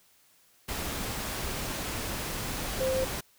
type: tone in noise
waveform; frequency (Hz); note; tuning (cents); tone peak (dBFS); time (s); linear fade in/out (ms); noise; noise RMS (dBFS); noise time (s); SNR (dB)
sine; 523.3; C5; 0; -26; 2.8-3.05; 10; pink; -34; 0.68-3.21; +5
effects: white hiss -63 dBFS RMS until 3.38 s